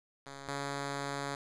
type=tone pair in turn; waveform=5% pulse; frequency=138.4 / 140.49 Hz; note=C#3 / C#3; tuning=-2 / +24 cents; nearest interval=unison; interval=26 cents; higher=second; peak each=-33 / -24 dBFS; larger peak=second; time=0.26-0.48 / 0.48-1.35 s; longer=second; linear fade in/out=2 ms; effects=resampled to 22050 Hz + 9-bit